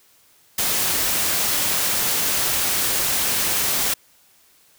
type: noise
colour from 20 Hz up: white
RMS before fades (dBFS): -21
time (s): 0.58-3.94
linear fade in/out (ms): 5
effects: white hiss -56 dBFS RMS until 4.78 s